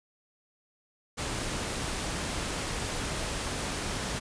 pink noise, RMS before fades -33 dBFS, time 1.17-4.2 s, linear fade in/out 20 ms, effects resampled to 22050 Hz

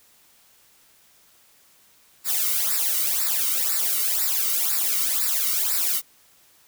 blue noise with flanger, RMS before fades -23 dBFS, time 2.24-6.02 s, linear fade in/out 50 ms, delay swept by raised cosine 0.31 to 1.21 ms, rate 2 Hz, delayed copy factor -1, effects white hiss -57 dBFS RMS until 6.67 s

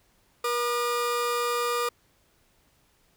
40% pulse tone pair together, 480 / 1209.5 Hz, B4 / D#6, -49 / -49 cents, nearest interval octave + major third, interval 1600 cents, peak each -27 dBFS, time 0.44-1.89 s, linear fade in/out 5 ms, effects pink hiss -65 dBFS RMS until 3.16 s

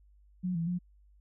sine tone with pitch steps, 181.6 / 166.5 / 177.7 Hz, F#3 / E3 / F3, -32 / +18 / +30 cents, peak -29 dBFS, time 0.43-0.79 s, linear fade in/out 20 ms, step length 120 ms, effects added 50 Hz sine -58 dBFS peak until 1.2 s

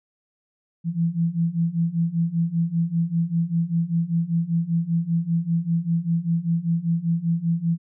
sine beating tone pair, 164.81 / 169.91 Hz, E3 / F3, 0 / -47 cents, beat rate 5.1 Hz, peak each -24 / -22 dBFS, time 0.84-7.78 s, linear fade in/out 50 ms, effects none

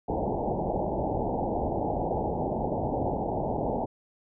white low-pass noise, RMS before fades -29 dBFS, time 0.08-3.86 s, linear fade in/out 10 ms, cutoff 880 Hz, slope 96 dB/octave, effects none

